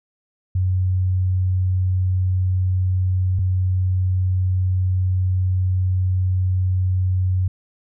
sine tone pair in turn, 92.5 / 92.5 Hz, F#2 / F#2, 0 / 0 cents, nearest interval unison, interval 0 cents, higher neither, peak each -16 dBFS, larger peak neither, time 0.55-3.39 / 3.39-7.48 s, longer second, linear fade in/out 5 ms, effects none

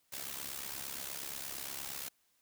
white noise with amplitude modulation, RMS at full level -39 dBFS, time 0.12-2.09 s, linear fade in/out 10 ms, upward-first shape sine, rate 68.5 Hz, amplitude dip 75%, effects white hiss -74 dBFS RMS until 2.41 s

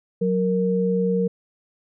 sine tone pair together, 184.4 / 464.7 Hz, F#3 / A#4, -6 / -5 cents, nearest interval octave + major third, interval 1601 cents, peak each -21 dBFS, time 0.21-1.28 s, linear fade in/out 10 ms, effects none

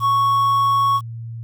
triangle tone with quantisation, 1108.7 Hz, C#6, in tune, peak -12 dBFS, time 0-1.01 s, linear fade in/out 50 ms, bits 7, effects added 115 Hz sine -28 dBFS peak until 1.43 s

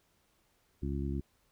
harmonic tone, 69.3 Hz, C#2, in tune, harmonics 1 / 2 / 3 / 4 / 5, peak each -35 / -38 / -40 / -41 / -42 dBFS, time 0.82-1.21 s, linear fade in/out 10 ms, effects pink hiss -72 dBFS RMS until 1.51 s

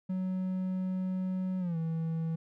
triangle tone with pitch glide, 186 to 162.86 Hz, F#3 to E3, +9 to -21 cents, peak -28 dBFS, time 0.09-2.36 s, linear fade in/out 10 ms, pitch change -230 cents, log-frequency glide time 1.59-1.77 s, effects none

